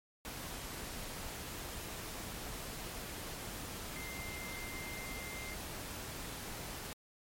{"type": "tone in noise", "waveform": "sine", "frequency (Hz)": 2093, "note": "C7", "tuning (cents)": 0, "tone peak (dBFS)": -46, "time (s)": [3.96, 5.54], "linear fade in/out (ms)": 0, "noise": "pink", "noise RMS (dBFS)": -44, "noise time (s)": [0.25, 6.93], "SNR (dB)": -5, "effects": ["MP3 64 kbps"]}